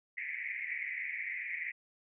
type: band-pass noise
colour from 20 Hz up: pink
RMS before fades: -39 dBFS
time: 0.17-1.72 s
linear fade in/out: 10 ms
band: 1900 to 2300 Hz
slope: 96 dB/octave
effects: none